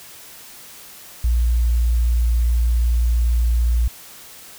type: tone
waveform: sine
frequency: 58.7 Hz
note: A#1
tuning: 13 cents sharp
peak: -14 dBFS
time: 1.24-3.88 s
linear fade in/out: 5 ms
effects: white hiss -41 dBFS RMS until 4.58 s